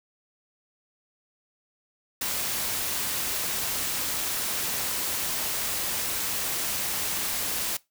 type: noise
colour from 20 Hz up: white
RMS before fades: -29 dBFS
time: 2.21-7.77 s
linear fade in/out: 5 ms
effects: noise-tail reverb RT60 0.2 s tail -21 dB re dry